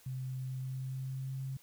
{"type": "tone with pitch glide", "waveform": "sine", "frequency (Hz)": [130, 133.35], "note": ["C3", "C3"], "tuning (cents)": [-11, 33], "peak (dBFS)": -36, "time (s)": [0.06, 1.57], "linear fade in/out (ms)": 5, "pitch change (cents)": 44, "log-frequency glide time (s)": [0.49, 1.41], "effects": ["white hiss -62 dBFS RMS until 1.62 s"]}